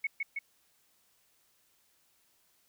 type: tone with echo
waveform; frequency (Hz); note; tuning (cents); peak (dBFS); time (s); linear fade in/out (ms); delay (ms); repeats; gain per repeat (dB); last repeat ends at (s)
sine; 2205; C#7; -10; -28; 0.04-0.07; 5; 160; 2; -2; 0.39
effects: white hiss -70 dBFS RMS until 2.68 s